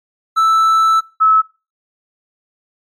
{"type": "tone pair in turn", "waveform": ["triangle", "sine"], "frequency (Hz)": [1318.5, 1298.8], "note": ["E6", "E6"], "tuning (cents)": [0, -26], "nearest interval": "unison", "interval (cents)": 26, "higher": "first", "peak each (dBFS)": -7, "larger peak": "neither", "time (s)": [[0.36, 1.01], [1.2, 1.42]], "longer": "first", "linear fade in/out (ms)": 20, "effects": ["noise-tail reverb RT60 0.3 s tail -21 dB re dry", "MP3 64 kbps"]}